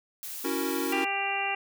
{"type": "noise", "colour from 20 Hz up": "blue", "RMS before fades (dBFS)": -38, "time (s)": [0.23, 0.93], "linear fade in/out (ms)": 0}
{"type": "chord", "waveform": "square", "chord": "F# dominant seventh", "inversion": "second", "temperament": "equal", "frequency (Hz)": [277.2, 329.6, 370, 466.2], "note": ["C#4", "E4", "F#4", "A#4"], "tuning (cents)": [0, 0, 0, 0], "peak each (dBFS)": [-33, -34, -34, -37], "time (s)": [0.44, 1.05], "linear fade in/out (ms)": 10}
{"type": "harmonic tone", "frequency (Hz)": 395.5, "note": "G4", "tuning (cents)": 15, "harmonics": [1, 2, 3, 4, 5, 6, 7], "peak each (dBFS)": [-40, -31, -39, -40, -36, -34, -32], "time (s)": [0.92, 1.55], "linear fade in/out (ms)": 5}
{"effects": []}